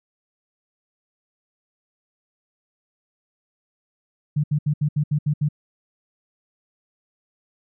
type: tone bursts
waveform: sine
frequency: 148.1 Hz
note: D3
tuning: 15 cents sharp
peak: -17 dBFS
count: 8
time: 4.36-5.488 s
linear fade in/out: 10 ms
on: 78 ms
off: 72 ms
effects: none